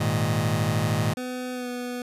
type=chord; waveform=sawtooth; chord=Ab suspended second; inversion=none; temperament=just; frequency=103.83 / 116.8 / 155.74 Hz; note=Ab2 / Bb2 / Eb3; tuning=0 / +4 / +2 cents; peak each=-22 dBFS; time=0-1.14 s; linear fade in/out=10 ms
type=tone with pitch glide; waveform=25% pulse; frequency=251.5 to 246.3 Hz; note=B3 to B3; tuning=+32 to -5 cents; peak=-26 dBFS; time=1.17-2.02 s; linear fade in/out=2 ms; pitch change=-37 cents; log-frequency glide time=1.53-1.68 s
effects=resampled to 32000 Hz